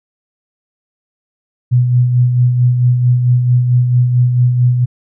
sine tone with tremolo, 123.7 Hz, B2, 3 cents sharp, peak -6 dBFS, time 1.71-4.86 s, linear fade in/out 20 ms, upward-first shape sine, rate 4.5 Hz, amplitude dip 45%, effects none

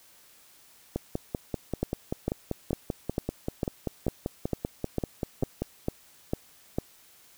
two click trains, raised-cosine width 2 ms, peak -13 / -15 dBFS, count 12 / 25, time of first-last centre 1.83-6.785 / 0.96-5.62 s, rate 2.22 / 5.15 Hz, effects white hiss -57 dBFS RMS until 7.37 s

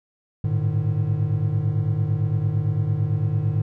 triangle tone cluster, 102.6 / 111.5 / 150.9 Hz, G#2 / A2 / D3, -21 / +23 / +47 cents, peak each -22 dBFS, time 0.44-3.62 s, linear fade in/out 5 ms, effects none

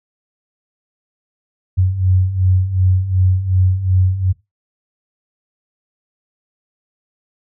sine beating tone pair, 91 / 93.7 Hz, F#2 / F#2, -28 / +22 cents, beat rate 2.7 Hz, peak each -18 / -13 dBFS, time 1.77-4.33 s, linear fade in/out 20 ms, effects noise-tail reverb RT60 0.2 s tail -18 dB re dry

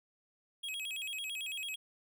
square tone with vibrato, 2893 Hz, F#7, 40 cents flat, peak -38 dBFS, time 0.63-1.76 s, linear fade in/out 10 ms, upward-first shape square, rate 9 Hz, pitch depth 220 cents each way, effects none

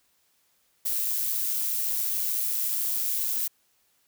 violet noise with amplitude modulation, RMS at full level -26 dBFS, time 0.85-3.48 s, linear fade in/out 10 ms, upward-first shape sine, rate 114 Hz, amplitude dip 35%, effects white hiss -68 dBFS RMS until 4.07 s

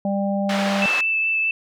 harmonic tone, 198.3 Hz, G3, 20 cents sharp, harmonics 1 / 3 / 4, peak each -21 / -25 / -29 dBFS, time 0.05-0.86 s, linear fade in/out 2 ms
pink band-pass noise, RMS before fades -27 dBFS, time 0.49-1.01 s, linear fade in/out 5 ms, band 780 to 3600 Hz, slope 12 dB/octave
sine tone with vibrato, 2637 Hz, E7, in tune, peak -18 dBFS, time 0.82-1.51 s, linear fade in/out 2 ms, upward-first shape sine, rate 4.8 Hz, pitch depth 10 cents each way
effects none

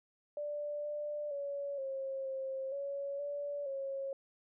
sine tone with pitch steps, 588 / 592 / 565 / 538 / 533 / 560 / 575 / 545 Hz, D5 / D5 / C#5 / C5 / C5 / C#5 / D5 / C#5, +2 / +14 / +33 / +48 / +32 / +18 / -37 / -29 cents, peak -36 dBFS, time 0.37-4.13 s, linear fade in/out 2 ms, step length 470 ms, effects none

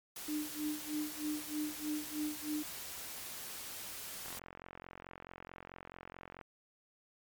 white noise, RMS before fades -45 dBFS, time 0.16-4.39 s, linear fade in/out 2 ms
sine tone with tremolo, 302.1 Hz, D4, 49 cents sharp, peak -33 dBFS, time 0.28-2.63 s, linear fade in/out 5 ms, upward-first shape sine, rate 3.2 Hz, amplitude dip 95%
click train, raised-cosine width 0.5 ms, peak -32 dBFS, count 97, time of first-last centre 4.26-6.412 s, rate 44.6 Hz
effects MP3 96 kbps

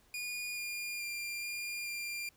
sawtooth tone with pitch steps, 2441 / 2415 / 2388 / 2407 / 2389 Hz, D#7 / D7 / D7 / D7 / D7, -34 / +48 / +28 / +42 / +29 cents, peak -34 dBFS, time 0.14-2.29 s, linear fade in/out 2 ms, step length 430 ms, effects pink hiss -67 dBFS RMS until 2.36 s

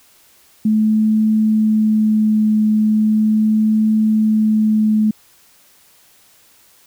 sine tone with vibrato, 215.9 Hz, A3, 33 cents flat, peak -11 dBFS, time 0.65-5.11 s, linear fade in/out 5 ms, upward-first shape triangle, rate 0.38 Hz, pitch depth 11 cents each way, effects white hiss -51 dBFS RMS until 6.86 s

